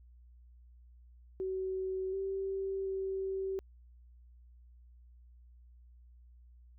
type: tone with pitch steps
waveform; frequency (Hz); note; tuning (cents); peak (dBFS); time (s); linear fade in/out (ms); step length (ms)
sine; 377.5 / 387.2 / 384.2; F#4 / G4 / G4; +35 / -21 / -35; -33; 1.4-3.59; 0; 730
effects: added 60 Hz sine -55 dBFS peak until 6.78 s